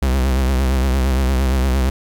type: tone with vibrato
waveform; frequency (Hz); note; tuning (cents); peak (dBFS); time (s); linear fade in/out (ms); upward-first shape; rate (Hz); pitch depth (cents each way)
45% pulse; 65.41; C2; 0; -14; 0.02-1.9; 5; triangle; 8.7; 89
effects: 9-bit